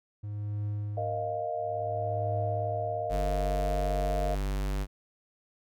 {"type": "tone with tremolo", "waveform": "triangle", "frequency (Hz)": 103.83, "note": "G#2", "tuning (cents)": 0, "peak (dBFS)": -27, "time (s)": [0.23, 3.21], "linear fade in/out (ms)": 10, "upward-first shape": "triangle", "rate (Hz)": 0.58, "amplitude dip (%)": 100}
{"type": "chord", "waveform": "sine", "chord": "Bb suspended fourth", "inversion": "none", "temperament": "just", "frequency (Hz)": [466.2, 621.6, 699.2], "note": ["Bb4", "Eb5", "F5"], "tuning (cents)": [0, -2, 2], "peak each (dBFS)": [-39, -33, -33], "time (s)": [0.97, 4.35], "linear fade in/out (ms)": 5}
{"type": "tone", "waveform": "square", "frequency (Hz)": 49, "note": "G1", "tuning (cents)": 0, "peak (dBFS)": -29, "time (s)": [3.09, 4.87], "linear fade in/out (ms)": 50}
{"effects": []}